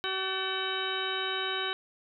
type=harmonic tone with a mistuned harmonic; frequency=380 Hz; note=F#4; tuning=46 cents sharp; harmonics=1 / 2 / 3 / 4 / 5 / 6 / 7 / 8 / 10; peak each=-37 / -41 / -38 / -36 / -43 / -41 / -47 / -36 / -36 dBFS; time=0.04-1.73 s; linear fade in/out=0 ms; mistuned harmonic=5; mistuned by=-120 cents; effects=none